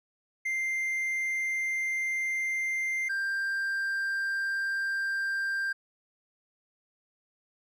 triangle tone pair in turn, 2093 / 1584.8 Hz, C7 / G6, 0 / +18 cents, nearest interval perfect fourth, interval 482 cents, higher first, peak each -26 dBFS, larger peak neither, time 0.45-3.09 / 3.09-5.73 s, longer neither, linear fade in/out 10 ms, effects none

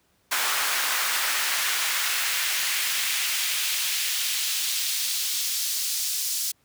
pink noise with high-pass filter sweep, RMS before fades -26 dBFS, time 0.31-6.52 s, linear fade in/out 10 ms, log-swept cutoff 1100 to 5500 Hz, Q 1.1, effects pink hiss -66 dBFS RMS until 6.64 s + high-pass 60 Hz 12 dB/octave

